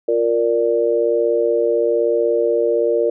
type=chord; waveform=sine; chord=Bb major; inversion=second; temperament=equal with one note detuned; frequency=350.2 / 466.2 / 587.3 Hz; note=F4 / Bb4 / D5; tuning=+5 / 0 / 0 cents; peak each=-21 / -16 / -20 dBFS; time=0.08-3.1 s; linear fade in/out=5 ms; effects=none